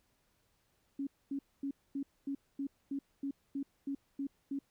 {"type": "tone bursts", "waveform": "sine", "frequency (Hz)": 277.2, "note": "C#4", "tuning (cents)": 0, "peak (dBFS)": -34, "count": 12, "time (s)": [0.99, 4.59], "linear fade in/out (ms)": 5, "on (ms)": 80, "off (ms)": 240, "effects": ["pink hiss -75 dBFS RMS until 4.7 s"]}